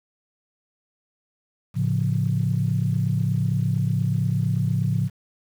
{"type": "chord", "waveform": "sine", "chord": "A augmented", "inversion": "none", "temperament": "equal", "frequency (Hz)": [110, 138.59, 174.61], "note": ["A2", "C#3", "E#3"], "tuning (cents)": [0, 0, 0], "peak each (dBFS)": [-23, -23, -25], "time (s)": [1.74, 5.1], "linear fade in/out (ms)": 50, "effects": ["tanh soft clip ceiling -10 dBFS", "8-bit"]}